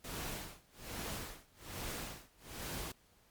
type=noise with tremolo; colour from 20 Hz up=pink; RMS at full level=-41 dBFS; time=0.04-2.92 s; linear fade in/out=5 ms; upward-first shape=sine; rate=1.2 Hz; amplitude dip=100%; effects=pink hiss -68 dBFS RMS until 3.3 s + MP3 96 kbps